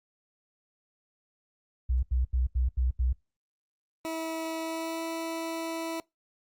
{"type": "tone bursts", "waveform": "sine", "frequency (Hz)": 62.7, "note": "B1", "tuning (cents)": 27, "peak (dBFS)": -23, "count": 6, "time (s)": [1.89, 3.13], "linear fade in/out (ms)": 10, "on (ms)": 140, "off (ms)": 80}
{"type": "tone with pitch glide", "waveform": "20% pulse", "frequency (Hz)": [324.1, 328.1], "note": ["E4", "E4"], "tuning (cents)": [-29, -8], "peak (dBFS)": -27, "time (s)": [4.05, 6], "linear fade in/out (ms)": 0, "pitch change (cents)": 21, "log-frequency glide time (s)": [4.59, 5.03]}
{"effects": ["noise-tail reverb RT60 0.2 s tail -24 dB re dry", "Opus 48 kbps"]}